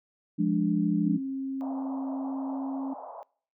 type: chord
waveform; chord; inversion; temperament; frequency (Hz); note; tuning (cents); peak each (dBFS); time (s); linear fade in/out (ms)
sine; D diminished; first; equal; 174.61 / 207.7 / 293.7; F3 / Ab3 / D4; 0 / 0 / 0; -27; 0.38-1.18; 20
type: tone with pitch glide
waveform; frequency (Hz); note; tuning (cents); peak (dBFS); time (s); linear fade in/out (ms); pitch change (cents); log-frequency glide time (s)
sine; 268.3 to 269.9; C4 to C#4; +44 to -46; -30; 1.06-2.94; 10; +10; 1.87-2.8
type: band-pass noise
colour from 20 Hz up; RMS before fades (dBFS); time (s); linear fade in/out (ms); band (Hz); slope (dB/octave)
pink; -42; 1.61-3.23; 0; 570 to 1000; 48
effects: noise-tail reverb RT60 0.5 s tail -24 dB re dry